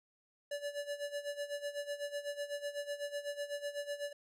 square tone with tremolo, 577 Hz, D5, 31 cents flat, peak -36 dBFS, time 0.51-4.13 s, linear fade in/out 5 ms, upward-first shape sine, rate 8 Hz, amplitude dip 80%, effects low-pass 11000 Hz 12 dB/octave

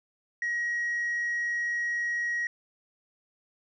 sine tone, 1898 Hz, A#6, 31 cents sharp, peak -25 dBFS, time 0.42-2.47 s, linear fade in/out 2 ms, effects tanh soft clip ceiling -25 dBFS

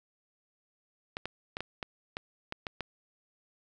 clicks, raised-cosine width 0.3 ms, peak -19 dBFS, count 9, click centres 1.169 / 1.256 / 1.569 / 1.606 / 1.828 / 2.169 / 2.524 / 2.668 / 2.807 s, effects none

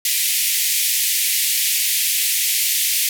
white band-pass noise, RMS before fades -19 dBFS, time 0.05-3.09 s, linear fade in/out 2 ms, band 2000 to 16000 Hz, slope 48 dB/octave, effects none

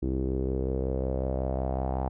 sawtooth tone with low-pass filter sweep, 65.41 Hz, C2, in tune, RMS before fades -29 dBFS, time 0.02-2.09 s, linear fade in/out 10 ms, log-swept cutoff 340 to 800 Hz, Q 4.3, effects none

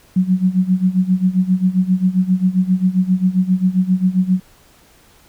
sine tone with tremolo, 185 Hz, F#3, in tune, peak -9 dBFS, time 0.16-4.4 s, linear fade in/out 5 ms, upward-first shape sine, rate 7.5 Hz, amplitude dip 85%, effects pink hiss -50 dBFS RMS until 5.28 s

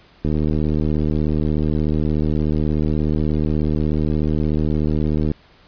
click train, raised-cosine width 3 ms, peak -8 dBFS, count 389, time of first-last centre 0.25-5.315 s, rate 76.6 Hz, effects pink hiss -51 dBFS RMS until 5.67 s + resampled to 11025 Hz

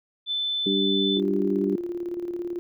sine tone, 3520 Hz, A7, in tune, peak -24 dBFS, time 0.26-1.21 s, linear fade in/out 50 ms
harmonic tone, 98 Hz, G2, in tune, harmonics 2 / 3 / 4, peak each -26 / -26 / -26 dBFS, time 0.66-1.76 s, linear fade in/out 5 ms
sine tone with tremolo, 349 Hz, F4, 1 cent flat, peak -26 dBFS, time 1.17-2.59 s, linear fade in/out 0 ms, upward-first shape square, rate 18 Hz, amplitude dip 50%
effects none

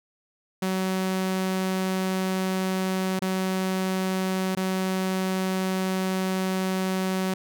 sawtooth tone with dropouts, 188 Hz, F#3, 28 cents sharp, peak -20 dBFS, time 0.62-7.34 s, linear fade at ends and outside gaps 5 ms, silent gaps 3.193-3.219 / 4.551-4.569 s, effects none

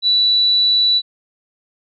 sine tone, 3951 Hz, B7, in tune, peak -11 dBFS, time 0.02-1.02 s, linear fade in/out 50 ms, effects none

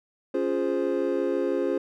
triangle chord, Db major seventh, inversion none, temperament equal, 277.2 / 349.2 / 415.3 / 523.3 Hz, Db4 / F4 / Ab4 / C5, 0 / 0 / 0 / 0 cents, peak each -28 / -26 / -27 / -27 dBFS, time 0.34-1.78 s, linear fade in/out 5 ms, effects none

